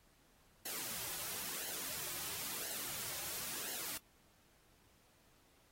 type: noise with flanger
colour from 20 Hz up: white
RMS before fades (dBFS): -43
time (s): 0.65-3.98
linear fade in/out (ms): 10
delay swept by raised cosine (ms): 0.83 to 4.43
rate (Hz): 0.98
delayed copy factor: -0.65
effects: pink hiss -70 dBFS RMS until 5.71 s + AAC 48 kbps